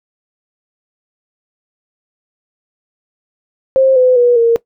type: tone with pitch steps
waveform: sine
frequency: 530 / 506.9 / 484.9 / 463.8 Hz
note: C5 / B4 / B4 / A#4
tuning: +22 / +45 / -32 / -9 cents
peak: -6 dBFS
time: 3.76-4.56 s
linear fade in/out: 0 ms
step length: 200 ms
effects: noise-tail reverb RT60 0.1 s tail -19 dB re dry